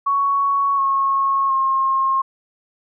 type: tone with pitch steps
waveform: sine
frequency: 1114 / 1092.3 / 1071.1 Hz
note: C#6 / C#6 / C6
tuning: +8 / -26 / +40 cents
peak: -15 dBFS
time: 0.06-2.22 s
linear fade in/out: 10 ms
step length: 720 ms
effects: none